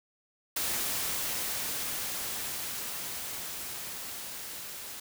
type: noise with level ramp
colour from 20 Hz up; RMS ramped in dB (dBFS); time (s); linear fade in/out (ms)
white; -31 to -42; 0.56-5; 5
effects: none